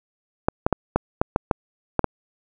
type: clicks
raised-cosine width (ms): 1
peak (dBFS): -3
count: 9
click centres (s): 0.485 / 0.665 / 0.727 / 0.96 / 1.215 / 1.361 / 1.512 / 1.993 / 2.043
effects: none